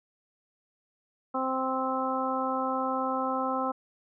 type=harmonic tone; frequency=261.6 Hz; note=C4; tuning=in tune; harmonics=1 / 2 / 3 / 4 / 5; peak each=-33 / -33 / -33 / -33 / -33 dBFS; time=1.34-3.72 s; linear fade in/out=10 ms; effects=none